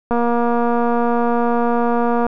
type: click train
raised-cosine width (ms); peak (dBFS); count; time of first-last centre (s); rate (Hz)
1; -6; 512; 0.11-2.266; 237
effects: none